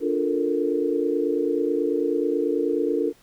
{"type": "chord", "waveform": "sine", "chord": "Bb major seventh", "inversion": "first", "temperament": "just", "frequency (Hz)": [291.4, 349.6, 437, 466.2], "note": ["D4", "F4", "A4", "Bb4"], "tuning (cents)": [-13, 2, -12, 0], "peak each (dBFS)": -26, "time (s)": [0, 3.13], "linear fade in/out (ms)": 50, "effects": ["pink hiss -57 dBFS RMS until 3.22 s"]}